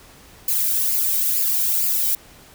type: noise with flanger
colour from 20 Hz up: violet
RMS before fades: -20 dBFS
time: 0.48-2.15 s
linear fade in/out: 2 ms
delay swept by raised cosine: 0.41 to 1.32 ms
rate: 2.2 Hz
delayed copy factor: +0.55
effects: pink hiss -47 dBFS RMS until 2.54 s